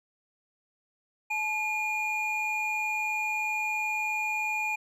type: tone pair together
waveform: triangle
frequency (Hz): 862 / 2427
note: A5 / D#7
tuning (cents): -36 / -44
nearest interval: octave + tritone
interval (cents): 1792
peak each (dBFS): -31 / -27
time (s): 1.3-4.76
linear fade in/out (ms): 10
effects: none